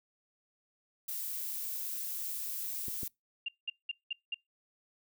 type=noise; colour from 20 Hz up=violet; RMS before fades=-38 dBFS; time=1.08-3.08 s; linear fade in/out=5 ms
type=clicks; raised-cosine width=3 ms; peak=-31 / -29 dBFS; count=2; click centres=2.883 / 3.032 s
type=tone bursts; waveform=sine; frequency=2794 Hz; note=F7; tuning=in tune; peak=-32 dBFS; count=5; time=3.46-4.345 s; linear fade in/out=5 ms; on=25 ms; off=190 ms
effects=noise-tail reverb RT60 0.2 s tail -26 dB re dry